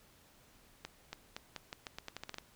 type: accelerating click train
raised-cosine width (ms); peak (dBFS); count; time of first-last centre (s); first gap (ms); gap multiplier
0.2; -24; 13; 0.85-2.384; 280; 0.84
effects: pink hiss -64 dBFS RMS until 2.55 s